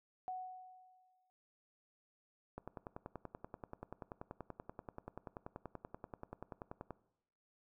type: tone with exponential decay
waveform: sine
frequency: 741 Hz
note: F#5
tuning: 2 cents sharp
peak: -38 dBFS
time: 0.28-1.3 s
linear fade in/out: 0 ms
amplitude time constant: 220 ms
type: click train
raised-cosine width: 1 ms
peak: -31 dBFS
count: 46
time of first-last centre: 2.58-6.907 s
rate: 10.4 Hz
effects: noise-tail reverb RT60 0.8 s tail -19 dB re dry